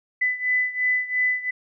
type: beating tone pair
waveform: sine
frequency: 2000 / 2002.9 Hz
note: B6 / B6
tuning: +21 / +24 cents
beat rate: 2.9 Hz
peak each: -22 / -25 dBFS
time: 0.21-1.51 s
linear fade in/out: 10 ms
effects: none